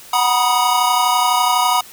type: chord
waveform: square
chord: B major seventh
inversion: second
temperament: equal with one note detuned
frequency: 740 / 955.8 / 987.8 / 1244.5 Hz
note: F#5 / A#5 / B5 / D#6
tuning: 0 / +43 / 0 / 0 cents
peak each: -20 / -19 / -20 / -20 dBFS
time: 0.13-1.81 s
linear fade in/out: 5 ms
effects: white hiss -40 dBFS RMS until 1.92 s